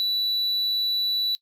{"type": "tone", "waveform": "triangle", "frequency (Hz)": 3951, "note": "B7", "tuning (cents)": 0, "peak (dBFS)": -20, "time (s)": [0, 1.35], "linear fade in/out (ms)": 0, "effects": ["noise-tail reverb RT60 0.1 s tail -20 dB re dry"]}